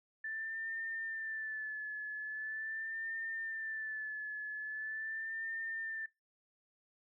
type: tone with vibrato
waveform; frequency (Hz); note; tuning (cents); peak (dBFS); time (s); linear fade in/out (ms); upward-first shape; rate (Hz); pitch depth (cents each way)
sine; 1760; A6; 0; -38; 0.24-6.06; 5; sine; 0.42; 46
effects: noise-tail reverb RT60 0.2 s tail -22 dB re dry